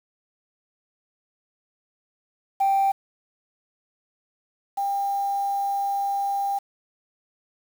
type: tone pair in turn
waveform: sine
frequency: 784 / 797.7 Hz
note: G5 / G5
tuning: 0 / +30 cents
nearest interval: unison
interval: 30 cents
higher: second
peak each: -16 / -22 dBFS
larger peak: first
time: 2.6-2.92 / 4.77-6.59 s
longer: second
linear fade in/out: 10 ms
effects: tanh soft clip ceiling -15 dBFS + 7-bit

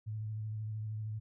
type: tone with vibrato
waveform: sine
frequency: 108.1 Hz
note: A2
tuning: 30 cents flat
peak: -36 dBFS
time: 0.06-1.2 s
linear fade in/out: 20 ms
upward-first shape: sine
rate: 13 Hz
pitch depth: 26 cents each way
effects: none

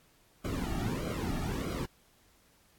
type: noise with flanger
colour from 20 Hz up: brown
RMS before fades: -34 dBFS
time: 0.44-1.86 s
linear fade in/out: 10 ms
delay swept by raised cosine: 1.1 to 2.01 ms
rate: 1.6 Hz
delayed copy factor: -1
effects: pink hiss -65 dBFS RMS until 2.78 s + AAC 64 kbps

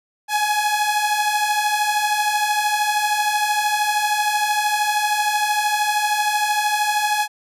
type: beating tone pair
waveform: sawtooth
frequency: 830.6 / 843.6 Hz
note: G#5 / G#5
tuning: 0 / +27 cents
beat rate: 13 Hz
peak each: -20 / -15 dBFS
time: 0.28-7.28 s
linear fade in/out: 50 ms
effects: resampled to 32000 Hz

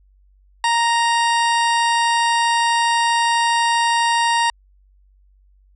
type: harmonic tone with a mistuned harmonic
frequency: 932.3 Hz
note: A#5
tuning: in tune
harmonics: 1 / 2 / 3 / 4 / 5 / 6 / 8 / 9 / 10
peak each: -16 / -22 / -26 / -28 / -30 / -32 / -34 / -35 / -36 dBFS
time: 0.64-4.5 s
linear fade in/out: 2 ms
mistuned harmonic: 10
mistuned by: -46 cents
effects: added 48 Hz sine -51 dBFS peak until 5.75 s

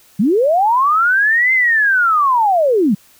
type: linear two-way sweep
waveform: sine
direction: up then down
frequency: 174.61 to 2093 to 174.61 Hz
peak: -10 dBFS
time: 0.19-2.95 s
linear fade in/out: 10 ms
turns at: 1.53 s
effects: white hiss -49 dBFS RMS until 3.19 s

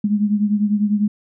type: beating tone pair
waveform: sine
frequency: 206 / 216 Hz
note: G#3 / A3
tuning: -14 / -32 cents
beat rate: 10 Hz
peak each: -16 / -21 dBFS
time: 0.04-1.08 s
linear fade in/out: 5 ms
effects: none

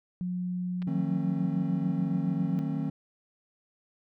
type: tone with pitch glide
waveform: sine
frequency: 180 to 178.96 Hz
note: F#3 to F3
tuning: -47 to +43 cents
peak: -29 dBFS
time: 0.21-2.59 s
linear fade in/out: 0 ms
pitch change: -10 cents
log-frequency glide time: 1.51-2.47 s
type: clicks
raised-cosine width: 0.3 ms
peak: -31 dBFS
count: 2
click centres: 0.82 / 0.825 s
type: chord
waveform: triangle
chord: D# diminished seventh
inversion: none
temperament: just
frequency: 155.56 / 186.68 / 224 / 268.8 Hz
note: D#3 / F#3 / A3 / C4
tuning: 0 / +16 / +31 / +47 cents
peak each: -30 / -34 / -34 / -31 dBFS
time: 0.87-2.9 s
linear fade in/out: 5 ms
effects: none

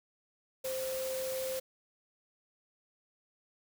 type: tone in noise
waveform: sine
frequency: 523 Hz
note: C5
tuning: 1 cent flat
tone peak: -34 dBFS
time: 0.64-1.6 s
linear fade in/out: 10 ms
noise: white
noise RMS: -42 dBFS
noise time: 0.64-1.6 s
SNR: +5 dB
effects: none

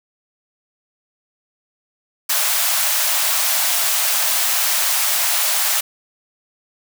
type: high-pass noise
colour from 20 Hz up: white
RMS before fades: -18 dBFS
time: 2.29-5.81 s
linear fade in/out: 10 ms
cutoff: 580 Hz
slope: 96 dB/octave
effects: none

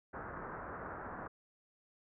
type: low-pass noise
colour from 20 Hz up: white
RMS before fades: -45 dBFS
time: 0.13-1.28 s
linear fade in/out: 10 ms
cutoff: 1600 Hz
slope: 48 dB/octave
effects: none

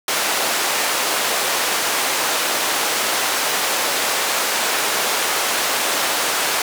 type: band-pass noise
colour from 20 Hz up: pink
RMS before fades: -20 dBFS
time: 0.08-6.62 s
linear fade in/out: 2 ms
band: 570 to 14000 Hz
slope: 12 dB/octave
effects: none

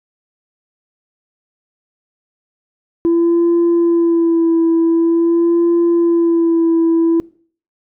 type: tone with vibrato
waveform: sine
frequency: 335.8 Hz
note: E4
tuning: 32 cents sharp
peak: -8 dBFS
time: 3.05-7.2 s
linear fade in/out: 0 ms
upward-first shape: sine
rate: 0.46 Hz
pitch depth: 28 cents each way
effects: noise-tail reverb RT60 0.5 s tail -24 dB re dry + tanh soft clip ceiling -8 dBFS

